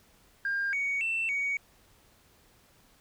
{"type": "tone with pitch steps", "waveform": "sine", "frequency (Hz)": [1604, 2238, 2680, 2244], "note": ["G6", "C#7", "E7", "C#7"], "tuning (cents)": [39, 16, 28, 21], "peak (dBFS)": -26, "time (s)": [0.45, 1.57], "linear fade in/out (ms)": 2, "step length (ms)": 280, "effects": ["tanh soft clip ceiling -24 dBFS", "pink hiss -62 dBFS RMS until 3 s"]}